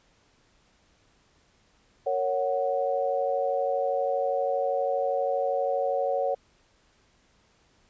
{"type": "chord", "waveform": "sine", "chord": "F# major", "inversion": "first", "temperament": "just", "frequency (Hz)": [462.5, 555, 740], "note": ["A#4", "C#5", "F#5"], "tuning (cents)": [-14, 2, 0], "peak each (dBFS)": [-31, -26, -29], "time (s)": [2.06, 6.35], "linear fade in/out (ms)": 10, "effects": ["pink hiss -64 dBFS RMS until 7.89 s", "resampled to 16000 Hz"]}